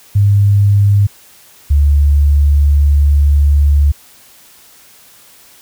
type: tone pair in turn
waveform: sine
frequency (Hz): 101.1 / 72.05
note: G#2 / D2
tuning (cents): -46 / -33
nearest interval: tritone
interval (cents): 587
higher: first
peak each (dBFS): -6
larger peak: neither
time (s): 0.15-1.07 / 1.7-3.92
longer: second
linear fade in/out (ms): 10
effects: white hiss -43 dBFS RMS until 5.61 s